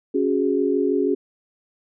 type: chord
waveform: sine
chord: C# suspended fourth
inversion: none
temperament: just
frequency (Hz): 277.2 / 369.6 / 415.8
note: C#4 / F#4 / G#4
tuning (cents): 0 / -2 / +2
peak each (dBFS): -22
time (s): 0.14-1.15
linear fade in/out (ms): 10
effects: none